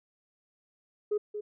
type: tone with echo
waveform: sine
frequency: 418.3 Hz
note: G#4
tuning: 12 cents sharp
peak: -24 dBFS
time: 1.11-1.18 s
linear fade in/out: 10 ms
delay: 230 ms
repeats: 1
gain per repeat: -9 dB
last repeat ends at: 1.41 s
effects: tanh soft clip ceiling -22 dBFS